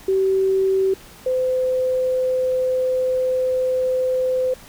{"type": "tone pair in turn", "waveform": "sine", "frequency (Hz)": [383.6, 512], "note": ["G4", "C5"], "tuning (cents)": [-37, -38], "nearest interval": "perfect fourth", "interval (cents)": 499, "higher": "second", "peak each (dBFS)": [-15, -17], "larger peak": "first", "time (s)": [[0.08, 0.94], [1.26, 4.54]], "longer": "second", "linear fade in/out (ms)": 5, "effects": ["pink hiss -44 dBFS RMS until 4.68 s"]}